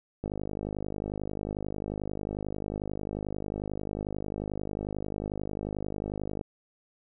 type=click train; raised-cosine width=2 ms; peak=-20 dBFS; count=317; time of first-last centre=0.24-6.412 s; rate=51.2 Hz; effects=none